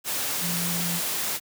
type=tone in noise; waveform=sine; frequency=173 Hz; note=F3; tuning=16 cents flat; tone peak=-29 dBFS; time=0.4-1.01 s; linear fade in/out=50 ms; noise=white; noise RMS=-28 dBFS; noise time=0.04-1.4 s; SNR=-4 dB; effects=high-pass 100 Hz 12 dB/octave